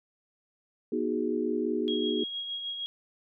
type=chord; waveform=sine; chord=G# minor seventh; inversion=first; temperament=equal with one note detuned; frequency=241.3 / 311.1 / 370 / 415.3 Hz; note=B3 / D#4 / F#4 / G#4; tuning=-40 / 0 / 0 / 0 cents; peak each=-32 dBFS; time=0.92-2.24 s; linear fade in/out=5 ms
type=tone with tremolo; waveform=sine; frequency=3290 Hz; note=G#7; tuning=17 cents flat; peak=-31 dBFS; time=1.88-2.86 s; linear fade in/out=0 ms; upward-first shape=sine; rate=6.5 Hz; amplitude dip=40%
effects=none